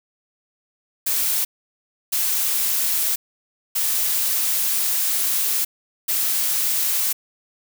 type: noise bursts at uneven times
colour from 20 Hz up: blue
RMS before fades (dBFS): -21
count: 4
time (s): 1.06-1.45 / 2.12-3.16 / 3.75-5.65 / 6.08-7.13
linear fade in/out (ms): 10
effects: none